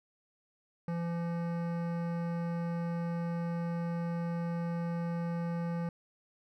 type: tone with hard clipping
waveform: sine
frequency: 170 Hz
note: F3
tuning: 46 cents flat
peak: -34 dBFS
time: 0.88-5.89 s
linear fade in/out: 2 ms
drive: 16 dB
effects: none